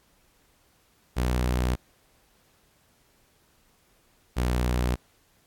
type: tone pair in turn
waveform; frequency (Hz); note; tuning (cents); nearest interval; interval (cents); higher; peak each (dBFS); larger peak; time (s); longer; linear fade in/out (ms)
sawtooth; 61.74 / 61.28; B1 / B1; 0 / -13; unison; 13; first; -19; neither; 1.16-1.76 / 4.36-4.96; neither; 20
effects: pink hiss -64 dBFS RMS until 5.46 s + AAC 64 kbps